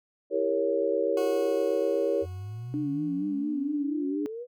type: chord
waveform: sine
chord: E diminished seventh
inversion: none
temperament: equal with one note detuned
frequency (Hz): 329.6 / 398.6 / 466.2 / 554.4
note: E4 / G4 / Bb4 / Db5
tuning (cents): 0 / +29 / 0 / 0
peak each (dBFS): -32 / -29 / -28 / -28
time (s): 0.3-2.26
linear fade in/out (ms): 50
type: tone with exponential decay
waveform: 20% pulse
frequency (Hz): 365.9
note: F#4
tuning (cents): -19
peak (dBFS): -28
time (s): 1.17-3.84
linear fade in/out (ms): 2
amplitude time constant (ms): 580
type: exponential sweep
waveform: sine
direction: up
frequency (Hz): 84 to 501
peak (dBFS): -34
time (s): 2.21-4.47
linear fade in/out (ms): 50
type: tone with vibrato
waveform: sine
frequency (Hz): 290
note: D4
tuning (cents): -22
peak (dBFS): -27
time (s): 2.74-4.26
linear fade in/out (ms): 0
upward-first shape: sine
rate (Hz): 4.3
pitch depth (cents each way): 65
effects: none